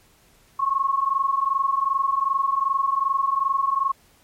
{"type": "tone pair together", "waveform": "sine", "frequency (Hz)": [1075, 1097.6], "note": ["C6", "C#6"], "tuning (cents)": [47, -17], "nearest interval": "unison", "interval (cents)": 36, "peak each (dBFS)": [-23, -21], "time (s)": [0.59, 3.92], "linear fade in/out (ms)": 10, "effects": ["pink hiss -57 dBFS RMS until 4.23 s", "MP3 64 kbps"]}